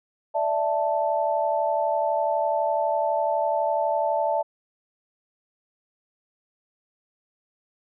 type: chord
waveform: sine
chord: D suspended second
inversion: none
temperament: equal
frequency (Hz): 587.3 / 659.3 / 880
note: D5 / E5 / A5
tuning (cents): 0 / 0 / 0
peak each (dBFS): -26 / -25 / -25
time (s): 0.34-4.43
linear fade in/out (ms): 20
effects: none